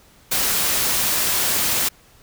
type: noise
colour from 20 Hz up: white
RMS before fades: -20 dBFS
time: 0.31-1.89 s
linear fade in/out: 10 ms
effects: pink hiss -52 dBFS RMS until 2.22 s

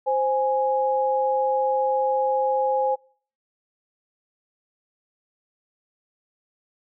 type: tone pair together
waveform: sine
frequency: 523.2 / 830.6 Hz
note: C5 / G#5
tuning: 0 / 0 cents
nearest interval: minor sixth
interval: 800 cents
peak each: -22 / -22 dBFS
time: 0.06-2.96 s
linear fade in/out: 20 ms
effects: noise-tail reverb RT60 0.5 s tail -26 dB re dry

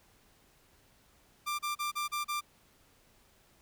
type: tone bursts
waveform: sawtooth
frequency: 1186 Hz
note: D6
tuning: 17 cents sharp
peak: -28 dBFS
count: 6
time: 1.46-2.41 s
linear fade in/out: 20 ms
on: 130 ms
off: 34 ms
effects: pink hiss -65 dBFS RMS until 3.61 s

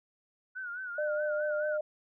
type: tone with vibrato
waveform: sine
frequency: 1466 Hz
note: F#6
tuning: 16 cents flat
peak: -36 dBFS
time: 0.55-1.78 s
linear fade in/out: 20 ms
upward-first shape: sine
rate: 4.7 Hz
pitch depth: 85 cents each way
type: tone with pitch glide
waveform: sine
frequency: 602 to 606.9 Hz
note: D5 to D#5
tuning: +43 to -43 cents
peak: -29 dBFS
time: 0.98-1.81 s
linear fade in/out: 5 ms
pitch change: +14 cents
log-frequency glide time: 1.58-1.69 s
effects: none

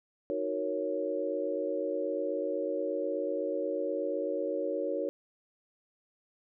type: chord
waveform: sine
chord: D# minor seventh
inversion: none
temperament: equal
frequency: 311.1 / 370 / 466.2 / 554.4 Hz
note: D#4 / F#4 / A#4 / C#5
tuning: 0 / 0 / 0 / 0 cents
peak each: -37 / -37 / -35 / -33 dBFS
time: 0.3-5.09 s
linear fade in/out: 0 ms
effects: none

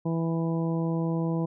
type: harmonic tone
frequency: 164.81 Hz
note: E3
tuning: in tune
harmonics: 1 / 2 / 3 / 4 / 5 / 6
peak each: -26 / -31 / -35 / -40 / -43 / -41 dBFS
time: 0.05-1.46 s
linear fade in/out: 10 ms
effects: none

